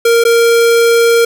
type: tone with dropouts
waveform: square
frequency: 465.3 Hz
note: A#4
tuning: 3 cents flat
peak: -7 dBFS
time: 0.05-1.25 s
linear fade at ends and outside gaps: 5 ms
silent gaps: 0.239-0.25 s
effects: none